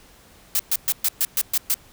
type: noise bursts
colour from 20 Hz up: blue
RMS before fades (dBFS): -20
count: 8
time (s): 0.55-1.742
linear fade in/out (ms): 2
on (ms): 44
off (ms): 120
effects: pink hiss -51 dBFS RMS until 1.92 s